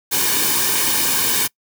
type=noise with comb filter; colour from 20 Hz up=white; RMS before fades=-18 dBFS; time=0.11-1.48 s; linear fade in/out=20 ms; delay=1.5 ms; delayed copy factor=-0.7; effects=noise-tail reverb RT60 0.1 s tail -25 dB re dry